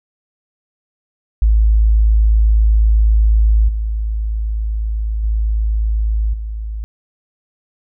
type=tone with level steps; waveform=sine; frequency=54 Hz; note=A1; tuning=32 cents flat; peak=-8 / -16 / -13 / -21 dBFS; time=1.42-6.84 s; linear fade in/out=0 ms; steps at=3.68 / 5.23 / 6.33 s; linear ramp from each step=10 ms; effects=none